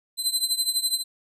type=tone with tremolo; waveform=25% pulse; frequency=4057 Hz; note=B7; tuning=46 cents sharp; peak=-14 dBFS; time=0.17-1.04 s; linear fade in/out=50 ms; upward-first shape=triangle; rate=12 Hz; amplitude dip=90%; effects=none